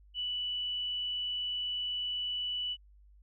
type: tone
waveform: sine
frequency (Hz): 2964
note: F#7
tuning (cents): +2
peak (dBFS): -32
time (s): 0.14-2.77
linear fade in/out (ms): 50
effects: added 50 Hz sine -56 dBFS peak until 3.22 s